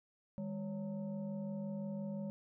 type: tone with frequency modulation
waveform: sine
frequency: 201.9 Hz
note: G#3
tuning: 49 cents flat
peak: -38 dBFS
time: 0.38-2.3 s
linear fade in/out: 0 ms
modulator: 358 Hz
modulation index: 0.76
effects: none